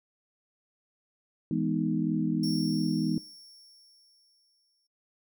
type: chord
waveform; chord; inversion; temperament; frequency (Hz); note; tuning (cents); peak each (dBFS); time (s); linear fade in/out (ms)
sine; E major seventh; none; equal; 164.81 / 207.7 / 246.9 / 311.1; E3 / G#3 / B3 / D#4; 0 / 0 / 0 / 0; -31; 1.51-3.18; 2
type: tone with exponential decay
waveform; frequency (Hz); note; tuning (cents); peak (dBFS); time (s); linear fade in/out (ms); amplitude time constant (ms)
40% pulse; 5470; F8; -37; -33; 2.43-4.87; 5; 530
effects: noise-tail reverb RT60 0.4 s tail -22 dB re dry